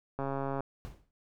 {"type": "click train", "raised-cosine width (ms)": 1, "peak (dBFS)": -21, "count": 58, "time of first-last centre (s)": [0.19, 0.606], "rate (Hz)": 137}
{"type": "noise with exponential decay", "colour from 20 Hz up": "brown", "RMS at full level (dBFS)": -39, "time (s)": [0.85, 1.11], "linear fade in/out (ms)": 0, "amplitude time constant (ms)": 55}
{"effects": []}